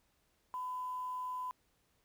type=tone with quantisation; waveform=sine; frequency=1006 Hz; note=B5; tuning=32 cents sharp; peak=-37 dBFS; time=0.54-1.51 s; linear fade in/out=0 ms; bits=10; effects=pink hiss -75 dBFS RMS until 2.04 s